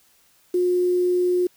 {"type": "tone with quantisation", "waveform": "sine", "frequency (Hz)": 359.1, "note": "F4", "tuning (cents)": 48, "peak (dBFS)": -17, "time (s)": [0.54, 1.47], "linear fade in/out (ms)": 5, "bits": 7, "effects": ["white hiss -59 dBFS RMS until 1.56 s"]}